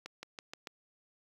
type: accelerating click train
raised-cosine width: 0.2 ms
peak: -25 dBFS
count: 5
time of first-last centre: 0.06-0.672 s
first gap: 170 ms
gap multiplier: 0.93
effects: high-pass 150 Hz 12 dB/octave + 9-bit